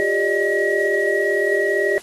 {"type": "tone cluster", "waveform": "sine", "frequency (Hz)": [358.9, 399.6, 581, 619, 1909], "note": ["F4", "G4", "D5", "D#5", "A#6"], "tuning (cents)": [47, 33, -19, -9, 41], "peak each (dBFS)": [-27, -20, -26, -24, -21], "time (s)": [0, 1.98], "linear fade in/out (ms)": 0, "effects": ["white hiss -42 dBFS RMS until 2.02 s", "AAC 32 kbps"]}